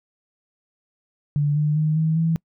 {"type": "tone with pitch steps", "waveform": "sine", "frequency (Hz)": [146, 150.19, 154.5, 158.94, 163.5], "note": ["D3", "D3", "D#3", "D#3", "E3"], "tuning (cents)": [-10, 39, -12, 37, -14], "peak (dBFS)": -17, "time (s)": [1.36, 2.36], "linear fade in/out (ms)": 0, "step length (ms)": 200, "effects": ["noise-tail reverb RT60 0.1 s tail -26 dB re dry"]}